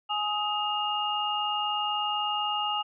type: tone cluster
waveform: sine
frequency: 836 / 1256 / 2836 Hz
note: G#5 / D#6 / F7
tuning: +11 / +16 / +26 cents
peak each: -30 / -32 / -30 dBFS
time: 0.09-2.83 s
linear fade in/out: 20 ms
effects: none